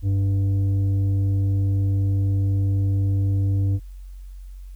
triangle tone with tanh clipping, 98 Hz, G2, in tune, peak -19 dBFS, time 0.02-3.8 s, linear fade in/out 50 ms, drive 11 dB, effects added 46 Hz sine -35 dBFS peak until 4.75 s + white hiss -62 dBFS RMS until 4.75 s

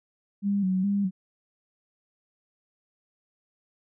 sine tone with vibrato, 193.7 Hz, G3, 20 cents flat, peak -22 dBFS, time 0.42-1.11 s, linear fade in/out 50 ms, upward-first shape square, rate 2.4 Hz, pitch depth 63 cents each way, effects none

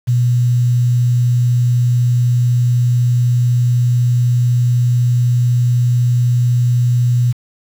sine tone with quantisation, 122 Hz, B2, 21 cents flat, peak -10 dBFS, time 0.07-7.33 s, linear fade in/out 20 ms, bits 6, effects none

